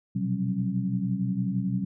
sine tone cluster, 121.7 / 128 / 178.9 / 190.1 / 271.3 Hz, B2 / C3 / F3 / F#3 / C#4, -25 / -38 / +42 / +47 / -37 cents, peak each -35 / -32 / -33 / -27 / -36 dBFS, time 0.15-1.85 s, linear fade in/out 10 ms, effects none

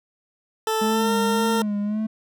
20% pulse tone with pitch glide, 440 to 457.4 Hz, A4 to A#4, 0 to -33 cents, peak -16 dBFS, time 0.67-1.62 s, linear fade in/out 2 ms, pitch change +67 cents, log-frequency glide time 0.88-1.12 s
triangle tone with vibrato, 211.5 Hz, G#3, 32 cents sharp, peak -20 dBFS, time 0.81-2.07 s, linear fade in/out 10 ms, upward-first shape sine, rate 1.8 Hz, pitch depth 60 cents each way
effects none

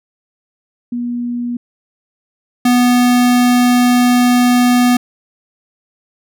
sine / square tone pair in turn, 241 / 245.9 Hz, B3 / B3, -42 / -7 cents, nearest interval unison, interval 35 cents, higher second, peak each -17 / -9 dBFS, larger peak second, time 0.92-1.57 / 2.65-4.97 s, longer second, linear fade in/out 5 ms, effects none

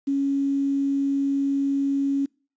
sine tone with quantisation, 277.2 Hz, C#4, in tune, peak -20 dBFS, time 0.07-2.26 s, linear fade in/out 10 ms, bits 8, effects noise-tail reverb RT60 0.4 s tail -26 dB re dry + resampled to 16000 Hz

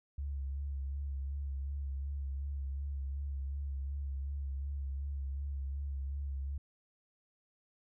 sine tone with vibrato, 69.3 Hz, C#2, in tune, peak -35 dBFS, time 0.18-6.58 s, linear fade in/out 5 ms, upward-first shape sine, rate 2.7 Hz, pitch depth 38 cents each way, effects none

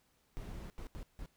brown noise bursts at uneven times, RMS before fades -44 dBFS, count 4, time 0.37-0.7 / 0.78-0.87 / 0.95-1.03 / 1.19-1.26 s, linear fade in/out 0 ms, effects pink hiss -73 dBFS RMS until 1.36 s

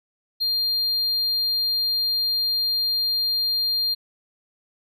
triangle tone, 4200 Hz, C8, 6 cents sharp, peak -19 dBFS, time 0.4-3.95 s, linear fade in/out 20 ms, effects none

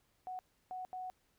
sine tone bursts at uneven times, 740 Hz, F#5, in tune, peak -40 dBFS, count 3, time 0.27-0.39 / 0.71-0.85 / 0.93-1.1 s, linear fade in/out 0 ms, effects pink hiss -75 dBFS RMS until 1.38 s

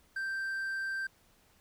triangle tone, 1568 Hz, G6, in tune, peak -31 dBFS, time 0.16-1.07 s, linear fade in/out 5 ms, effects pink hiss -66 dBFS RMS until 1.6 s

